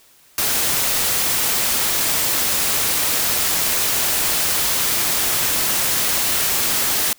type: noise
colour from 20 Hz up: white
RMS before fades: -19 dBFS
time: 0.38-7.13 s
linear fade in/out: 2 ms
effects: white hiss -52 dBFS RMS until 7.18 s